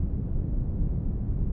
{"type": "low-pass noise", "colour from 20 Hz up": "pink", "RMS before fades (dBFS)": -27, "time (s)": [0, 1.52], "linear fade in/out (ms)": 5, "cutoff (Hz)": 160, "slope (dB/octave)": 12, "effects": []}